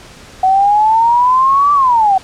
sine exponential two-way sweep, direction up then down, 746 to 1171 to 746 Hz, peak -7 dBFS, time 0.43-2.18 s, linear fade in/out 5 ms, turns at 1.73 s, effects pink hiss -37 dBFS RMS until 2.23 s + low-pass 8000 Hz 12 dB/octave

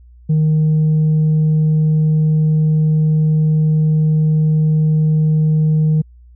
sine tone with tanh clipping, 155.2 Hz, D#3, 4 cents flat, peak -11 dBFS, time 0.29-6.02 s, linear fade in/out 10 ms, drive 1 dB, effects added 60 Hz sine -40 dBFS peak until 6.35 s

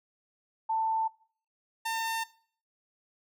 sine / sawtooth tone pair in turn, 889 / 903.5 Hz, A5 / A5, +18 / +46 cents, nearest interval unison, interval 28 cents, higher second, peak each -26 dBFS, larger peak neither, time 0.69-1.08 / 1.85-2.24 s, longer neither, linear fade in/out 10 ms, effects noise-tail reverb RT60 0.5 s tail -20 dB re dry

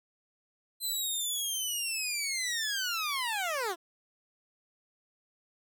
15% pulse linear sweep, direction down, 4096 to 322.7 Hz, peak -24 dBFS, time 0.8-3.76 s, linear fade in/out 50 ms, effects none

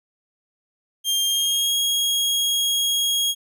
sawtooth tone with pitch glide, 3200 to 3286 Hz, G7 to G#7, +35 to -19 cents, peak -16 dBFS, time 1.04-3.35 s, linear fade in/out 50 ms, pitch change +46 cents, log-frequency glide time 1.25-1.75 s, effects none

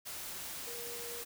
sine tone in noise, 473.9 Hz, A#4, 28 cents sharp, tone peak -46 dBFS, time 0.66-1.24 s, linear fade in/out 20 ms, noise white, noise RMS -43 dBFS, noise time 0.05-1.25 s, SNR -6 dB, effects none

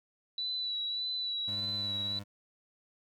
sine tone with vibrato, 3951 Hz, B7, in tune, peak -32 dBFS, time 0.38-2.19 s, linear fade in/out 2 ms, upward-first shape sine, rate 1.7 Hz, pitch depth 28 cents each way
25% pulse tone with tremolo, 100.9 Hz, G#2, 49 cents flat, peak -37 dBFS, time 1.47-2.24 s, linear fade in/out 20 ms, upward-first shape triangle, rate 19 Hz, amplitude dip 25%
effects none

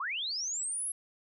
sine linear sweep, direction up, 987.8 to 11175 Hz, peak -32 dBFS, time 0-0.92 s, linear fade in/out 5 ms, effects none

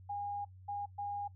sine tone bursts at uneven times, 814 Hz, G#5, 35 cents flat, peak -36 dBFS, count 3, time 0.09-0.45 / 0.68-0.86 / 0.98-1.28 s, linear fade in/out 10 ms, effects noise-tail reverb RT60 0.1 s tail -19 dB re dry + added 93 Hz sine -52 dBFS peak until 1.35 s

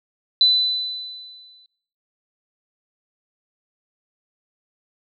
sine tone with exponential decay, 4000 Hz, B7, 21 cents sharp, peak -10 dBFS, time 0.41-1.66 s, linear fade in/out 1 ms, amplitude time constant 270 ms, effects noise-tail reverb RT60 0.7 s tail -22 dB re dry

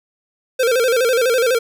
square tone with vibrato, 488.4 Hz, B4, 19 cents flat, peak -14 dBFS, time 0.59-1.59 s, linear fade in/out 10 ms, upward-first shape square, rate 12 Hz, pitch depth 99 cents each way, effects none

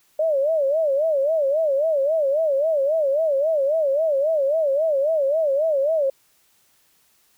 sine tone with vibrato, 593 Hz, D5, 17 cents sharp, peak -17 dBFS, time 0.19-6.1 s, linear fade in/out 5 ms, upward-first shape sine, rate 3.7 Hz, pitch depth 170 cents each way, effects white hiss -61 dBFS RMS until 7.37 s

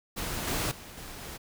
pink noise with level steps, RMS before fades -34 / -30 / -46 / -43 / -41 dBFS, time 0.16-1.38 s, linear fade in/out 20 ms, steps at 0.47 / 0.71 / 0.97 / 1.21 s, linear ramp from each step 5 ms, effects none

